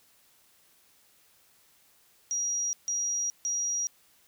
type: tone bursts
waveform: sine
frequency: 5740 Hz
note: F8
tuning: 47 cents sharp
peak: -27 dBFS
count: 3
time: 2.31-3.87 s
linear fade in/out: 0 ms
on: 420 ms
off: 150 ms
effects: white hiss -63 dBFS RMS until 4.27 s